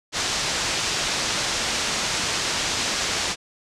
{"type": "low-pass noise", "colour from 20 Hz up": "white", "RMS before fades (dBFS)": -25, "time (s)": [0.12, 3.36], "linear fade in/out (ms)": 50, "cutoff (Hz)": 6900, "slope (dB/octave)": 24, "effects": ["low-pass 11000 Hz 12 dB/octave"]}